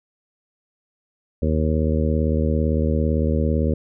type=harmonic tone; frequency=77.78 Hz; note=D#2; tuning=in tune; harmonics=1 / 2 / 3 / 4 / 5 / 6 / 7; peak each=-20 / -25 / -24 / -30 / -30 / -28 / -29 dBFS; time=1.42-3.74 s; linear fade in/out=5 ms; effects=none